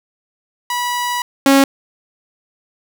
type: tone pair in turn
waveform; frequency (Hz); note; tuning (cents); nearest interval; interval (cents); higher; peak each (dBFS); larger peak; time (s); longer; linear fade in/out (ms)
sawtooth; 976 / 273.9; B5 / C#4; -21 / -21; octave + minor seventh; 2200; first; -14 / -4; second; 0.7-1.22 / 1.46-1.64; first; 2
effects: none